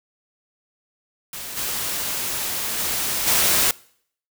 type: noise with level steps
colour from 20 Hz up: white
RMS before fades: -33 / -26 / -24 / -18 dBFS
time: 1.33-3.71 s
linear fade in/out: 2 ms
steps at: 1.56 / 2.77 / 3.26 s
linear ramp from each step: 20 ms
effects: noise-tail reverb RT60 0.6 s tail -23 dB re dry